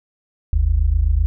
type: tone pair together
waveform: sine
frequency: 48.3 / 76.1 Hz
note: G1 / D#2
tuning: -25 / -38 cents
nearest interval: minor sixth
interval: 787 cents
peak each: -16 dBFS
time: 0.53-1.26 s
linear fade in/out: 0 ms
effects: none